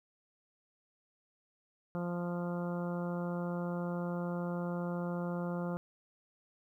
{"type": "harmonic tone", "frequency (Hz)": 174.61, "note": "F3", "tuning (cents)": 0, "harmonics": [1, 2, 3, 4, 5, 6, 7, 8], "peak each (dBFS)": [-35, -43, -41, -48, -49, -51, -50, -51], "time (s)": [1.95, 5.77], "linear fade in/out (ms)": 0, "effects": ["12-bit"]}